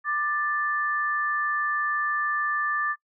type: tone pair together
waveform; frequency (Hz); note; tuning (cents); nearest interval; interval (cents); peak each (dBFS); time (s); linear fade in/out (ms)
sine; 1186.3 / 1760; D6 / A6; +17 / 0; perfect fifth; 683; -26; 0.04-2.96; 50
effects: noise-tail reverb RT60 0.1 s tail -25 dB re dry